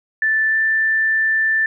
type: tone with pitch glide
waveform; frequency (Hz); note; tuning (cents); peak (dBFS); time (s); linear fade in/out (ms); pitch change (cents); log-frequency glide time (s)
sine; 1760 to 1770.2; A6 to A6; 0 to +10; -14; 0.22-1.66; 2; +10; 0.48-0.56
effects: none